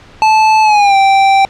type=tone with pitch glide; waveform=square; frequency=872 to 781.4 Hz; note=A5 to G5; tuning=-16 to -6 cents; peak=-6 dBFS; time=0.22-1.45 s; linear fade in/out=0 ms; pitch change=-190 cents; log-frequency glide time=0.62-0.96 s; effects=pink hiss -39 dBFS RMS until 1.49 s + low-pass 4000 Hz 12 dB/octave